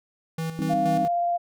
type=tone with tremolo; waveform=square; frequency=162.4 Hz; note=E3; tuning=26 cents flat; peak=-27 dBFS; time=0.38-1.08 s; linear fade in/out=5 ms; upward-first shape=square; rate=4.2 Hz; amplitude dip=60%
type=chord; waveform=sine; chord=C minor; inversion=second; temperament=equal; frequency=196 / 261.6 / 311.1 Hz; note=G3 / C4 / Eb4; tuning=0 / 0 / 0 cents; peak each=-30 dBFS; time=0.59-1.05 s; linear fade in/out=0 ms
type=tone with vibrato; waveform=sine; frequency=695 Hz; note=F5; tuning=9 cents flat; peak=-21 dBFS; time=0.69-1.38 s; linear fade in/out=20 ms; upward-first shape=triangle; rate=17 Hz; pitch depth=11 cents each way
effects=none